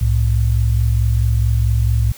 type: tone pair together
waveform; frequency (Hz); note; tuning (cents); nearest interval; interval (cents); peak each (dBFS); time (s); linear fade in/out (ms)
sine; 65.41 / 110; C2 / A2; 0 / 0; major sixth; 900; -15; 0.01-2.12; 5
effects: white hiss -40 dBFS RMS until 2.17 s